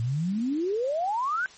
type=exponential sweep; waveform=sine; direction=up; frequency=110 to 1568 Hz; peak=-24 dBFS; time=0-1.46 s; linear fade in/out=0 ms; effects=white hiss -50 dBFS RMS until 1.57 s + MP3 32 kbps